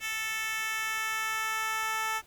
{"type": "tone with high-pass filter sweep", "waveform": "10% pulse", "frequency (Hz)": 440, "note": "A4", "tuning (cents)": 0, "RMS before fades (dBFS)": -32, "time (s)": [0, 2.22], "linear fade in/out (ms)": 50, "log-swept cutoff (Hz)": [2200, 960], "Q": 1.4, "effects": ["pink hiss -59 dBFS RMS until 2.26 s"]}